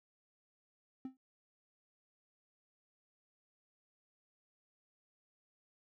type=tone with exponential decay; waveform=triangle; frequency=261.6 Hz; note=C4; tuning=in tune; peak=-35 dBFS; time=1.05-1.17 s; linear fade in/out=2 ms; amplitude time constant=25 ms; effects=none